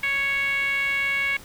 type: tone with band-pass filter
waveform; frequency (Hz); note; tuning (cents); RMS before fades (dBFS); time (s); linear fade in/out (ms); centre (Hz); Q
10% pulse; 554.4; C#5; 0; -24; 0.03-1.37; 5; 2100; 6
effects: pink hiss -45 dBFS RMS until 1.44 s